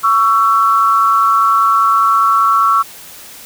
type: tone pair together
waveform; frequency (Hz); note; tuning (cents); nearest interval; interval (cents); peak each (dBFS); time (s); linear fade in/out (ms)
sine; 1120 / 1335; C#6 / E6; +18 / +22; minor third; 304; -11; 0.03-2.83; 20
effects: white hiss -35 dBFS RMS until 3.45 s